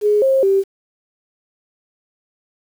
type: tone with pitch steps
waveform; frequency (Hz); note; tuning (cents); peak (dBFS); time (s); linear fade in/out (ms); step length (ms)
sine; 417.5 / 534 / 390; G#4 / C5 / G4; +9 / +35 / -9; -11; 0.01-0.64; 50; 210
effects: 7-bit